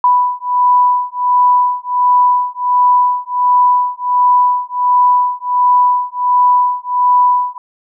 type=beating tone pair; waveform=sine; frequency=989 / 990.4 Hz; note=B5 / B5; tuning=+2 / +5 cents; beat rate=1.4 Hz; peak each=-12 dBFS; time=0.04-7.58 s; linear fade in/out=2 ms; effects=none